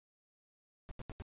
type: noise bursts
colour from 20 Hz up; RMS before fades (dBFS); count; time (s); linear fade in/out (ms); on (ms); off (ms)
brown; -43; 4; 0.89-1.222; 0; 23; 80
effects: resampled to 8000 Hz